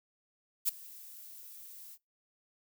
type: noise with ADSR envelope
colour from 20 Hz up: violet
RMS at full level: -26 dBFS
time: 0.65-1.98 s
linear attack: 34 ms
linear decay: 13 ms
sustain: -24 dB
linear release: 49 ms
effects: noise-tail reverb RT60 0.2 s tail -23 dB re dry